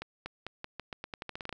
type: accelerating click train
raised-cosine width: 0.3 ms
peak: -22 dBFS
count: 15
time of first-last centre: 0.02-1.527 s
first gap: 240 ms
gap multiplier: 0.86
effects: none